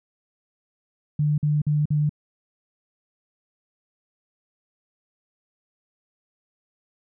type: tone bursts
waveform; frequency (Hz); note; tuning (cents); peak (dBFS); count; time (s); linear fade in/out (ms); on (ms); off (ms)
sine; 149.1; D3; +27; -18; 4; 1.19-2.094; 5; 190; 48
effects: none